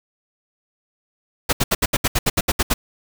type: noise bursts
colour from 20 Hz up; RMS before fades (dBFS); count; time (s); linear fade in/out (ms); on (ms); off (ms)
pink; -17; 12; 1.49-2.74; 10; 40; 70
effects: none